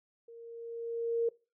sine tone with level ramp, 464 Hz, A#4, 8 cents flat, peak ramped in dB -48 to -25 dBFS, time 0.28-1.29 s, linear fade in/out 5 ms, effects noise-tail reverb RT60 0.3 s tail -22 dB re dry

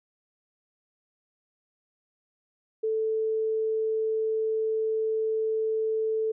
sine tone, 440 Hz, A4, in tune, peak -24 dBFS, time 2.83-6.32 s, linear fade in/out 10 ms, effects none

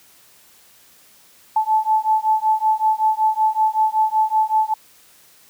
sine beating tone pair, 868 / 873.3 Hz, A5 / A5, -24 / -13 cents, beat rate 5.3 Hz, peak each -18 dBFS, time 1.56-4.74 s, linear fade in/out 5 ms, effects white hiss -51 dBFS RMS until 5.49 s + high-pass 60 Hz 12 dB/octave

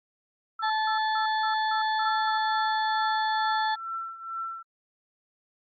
sine tone bursts, 1328 Hz, E6, 12 cents sharp, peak -31 dBFS, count 7, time 0.59-2.38 s, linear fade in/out 5 ms, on 110 ms, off 170 ms
harmonic tone, 870 Hz, A5, 20 cents flat, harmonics 1 / 2 / 4 / 5, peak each -25 / -31 / -37 / -39 dBFS, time 0.62-3.76 s, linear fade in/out 20 ms
sine tone with tremolo, 1343 Hz, E6, 32 cents sharp, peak -29 dBFS, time 2.02-4.63 s, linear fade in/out 10 ms, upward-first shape triangle, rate 2.2 Hz, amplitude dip 80%
effects AAC 48 kbps

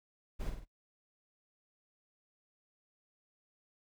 brown noise with echo, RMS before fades -36 dBFS, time 0.39-0.51 s, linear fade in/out 20 ms, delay 48 ms, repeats 3, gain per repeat -5 dB, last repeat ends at 0.654 s, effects noise-tail reverb RT60 0.1 s tail -19 dB re dry

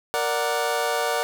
25% pulse chord, Bb augmented, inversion none, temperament equal, 466.2 / 587.3 / 740 Hz, Bb4 / D5 / F#5, 0 / 0 / 0 cents, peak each -23 dBFS, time 0.14-1.23 s, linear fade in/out 0 ms, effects none

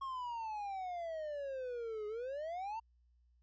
triangle exponential two-way sweep, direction down then up, 1094 to 415.3 to 926 Hz, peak -37 dBFS, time 0.01-2.8 s, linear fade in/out 10 ms, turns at 2.07 s, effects added 60 Hz sine -67 dBFS peak until 3.42 s + resampled to 16000 Hz

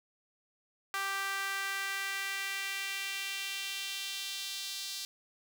sawtooth tone with high-pass filter sweep, 392 Hz, G4, in tune, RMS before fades -37 dBFS, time 0.94-5.05 s, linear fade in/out 0 ms, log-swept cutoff 1300 to 4200 Hz, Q 2, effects none

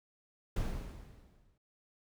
brown noise with exponential decay, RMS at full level -32 dBFS, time 0.56-1.58 s, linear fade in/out 5 ms, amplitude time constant 220 ms, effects none

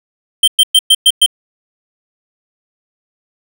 square tone bursts, 3136 Hz, G7, in tune, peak -5 dBFS, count 6, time 0.43-1.262 s, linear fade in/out 5 ms, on 47 ms, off 110 ms, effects none

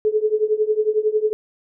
sine tone with tremolo, 429.2 Hz, A4, 43 cents flat, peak -12 dBFS, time 0.05-1.33 s, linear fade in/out 0 ms, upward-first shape triangle, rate 11 Hz, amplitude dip 95%, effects none

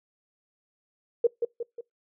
sine tone with echo, 470 Hz, A#4, 14 cents sharp, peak -16 dBFS, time 1.24-1.27 s, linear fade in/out 5 ms, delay 180 ms, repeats 3, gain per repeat -6 dB, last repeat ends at 1.81 s, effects noise-tail reverb RT60 0.2 s tail -25 dB re dry

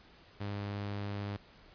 sawtooth tone, 101.6 Hz, G#2, 38 cents flat, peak -32 dBFS, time 0.4-1.37 s, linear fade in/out 10 ms, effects pink hiss -59 dBFS RMS until 1.74 s + resampled to 11025 Hz

